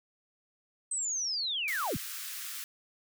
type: linear sweep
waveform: sine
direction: down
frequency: 8290 to 60.2 Hz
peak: -30 dBFS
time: 0.91-1.97 s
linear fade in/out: 5 ms
type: high-pass noise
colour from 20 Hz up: white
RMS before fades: -40 dBFS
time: 1.68-2.64 s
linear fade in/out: 0 ms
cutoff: 1200 Hz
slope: 48 dB/octave
effects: none